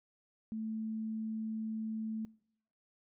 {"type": "tone", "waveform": "sine", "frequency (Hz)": 220, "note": "A3", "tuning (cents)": 0, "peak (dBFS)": -36, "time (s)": [0.52, 2.25], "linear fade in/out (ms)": 0, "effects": ["noise-tail reverb RT60 0.7 s tail -24 dB re dry"]}